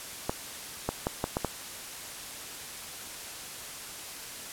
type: clicks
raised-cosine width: 1 ms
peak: -13 dBFS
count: 6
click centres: 0.295 / 0.89 / 1.069 / 1.241 / 1.369 / 1.447 s
effects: white hiss -41 dBFS RMS until 4.52 s + low-pass 12000 Hz 12 dB/octave